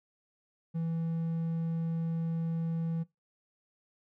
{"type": "tone", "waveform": "triangle", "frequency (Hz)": 164.81, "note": "E3", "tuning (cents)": 0, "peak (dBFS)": -28, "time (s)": [0.74, 3.04], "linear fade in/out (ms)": 20, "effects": ["noise-tail reverb RT60 0.2 s tail -21 dB re dry"]}